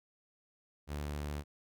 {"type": "tone", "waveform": "sawtooth", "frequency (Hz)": 73.4, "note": "D2", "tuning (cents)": 0, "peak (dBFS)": -33, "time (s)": [0.87, 1.44], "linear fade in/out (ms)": 50, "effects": []}